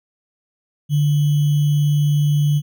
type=tone with sample-and-hold; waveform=sine; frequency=146.83 Hz; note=D3; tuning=in tune; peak=-13 dBFS; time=0.89-2.62 s; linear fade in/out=50 ms; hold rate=3150 Hz; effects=none